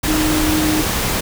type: tone in noise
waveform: sine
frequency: 308.9 Hz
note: D#4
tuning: 12 cents flat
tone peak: -16 dBFS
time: 0.07-0.82 s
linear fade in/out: 10 ms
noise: pink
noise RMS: -19 dBFS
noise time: 0.03-1.21 s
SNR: 0 dB
effects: none